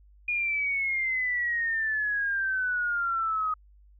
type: exponential sweep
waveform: sine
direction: down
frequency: 2446 to 1251 Hz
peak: -25 dBFS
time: 0.28-3.54 s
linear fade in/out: 5 ms
effects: added 50 Hz sine -53 dBFS peak until 3.99 s